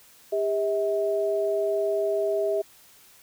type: tone pair together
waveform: sine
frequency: 401.5 / 643 Hz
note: G4 / E5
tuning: +41 / -43 cents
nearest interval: minor sixth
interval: 816 cents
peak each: -25 dBFS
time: 0.32-2.62 s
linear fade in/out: 10 ms
effects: white hiss -54 dBFS RMS until 3.22 s